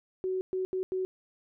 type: tone bursts at uneven times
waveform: sine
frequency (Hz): 373.8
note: F#4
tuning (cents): +18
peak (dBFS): -28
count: 4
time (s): 0.24-0.41 / 0.53-0.65 / 0.73-0.83 / 0.92-1.05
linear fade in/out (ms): 0
effects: none